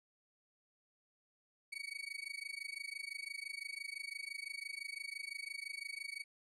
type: tone with amplitude modulation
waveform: 35% pulse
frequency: 2248 Hz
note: C#7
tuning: 24 cents sharp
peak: -37 dBFS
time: 1.72-6.24 s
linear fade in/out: 10 ms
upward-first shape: sine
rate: 25.9 Hz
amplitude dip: 95%
effects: resampled to 24000 Hz